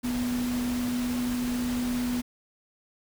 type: tone in noise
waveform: sine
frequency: 245.6 Hz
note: B3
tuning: 9 cents flat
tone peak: -26 dBFS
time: 0.03-2.22 s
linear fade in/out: 20 ms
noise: pink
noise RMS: -37 dBFS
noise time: 0.03-2.22 s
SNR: +8 dB
effects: none

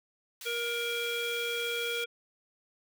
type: high-pass noise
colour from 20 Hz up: pink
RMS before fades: -44 dBFS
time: 0.41-2.04 s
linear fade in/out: 2 ms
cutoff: 2400 Hz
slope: 12 dB/octave
type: harmonic tone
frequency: 471.5 Hz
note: A#4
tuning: 20 cents sharp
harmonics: 1 / 3 / 5 / 7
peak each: -35 / -38 / -36 / -36 dBFS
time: 0.45-2.06 s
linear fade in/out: 20 ms
effects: none

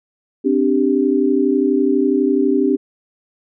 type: chord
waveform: sine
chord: C suspended second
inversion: none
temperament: equal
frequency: 261.6 / 293.7 / 392 Hz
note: C4 / D4 / G4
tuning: 0 / 0 / 0 cents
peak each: -17 dBFS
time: 0.44-2.77 s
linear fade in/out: 20 ms
effects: none

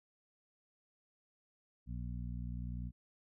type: harmonic tone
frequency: 60.3 Hz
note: B1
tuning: 41 cents flat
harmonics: 1 / 2 / 3 / 4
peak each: -41 / -44 / -47 / -51 dBFS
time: 1.86-2.92 s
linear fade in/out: 50 ms
effects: none

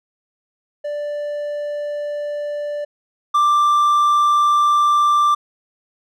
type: tone pair in turn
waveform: triangle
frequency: 587.3 / 1179.4 Hz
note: D5 / D6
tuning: 0 / +7 cents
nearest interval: octave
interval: 1207 cents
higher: second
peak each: -20 / -10 dBFS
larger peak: second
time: 0.84-2.85 / 3.34-5.35 s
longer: neither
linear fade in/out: 10 ms
effects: none

